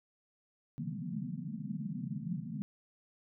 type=band-pass noise; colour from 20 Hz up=white; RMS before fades=-39 dBFS; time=0.78-2.62 s; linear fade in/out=0 ms; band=130 to 240 Hz; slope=96 dB/octave; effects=none